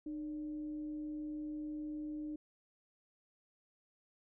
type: tone with frequency modulation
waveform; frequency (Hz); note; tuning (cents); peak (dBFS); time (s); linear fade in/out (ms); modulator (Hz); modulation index
sine; 303.1; D#4; -45; -39; 0.06-2.36; 5; 267; 0.2
effects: none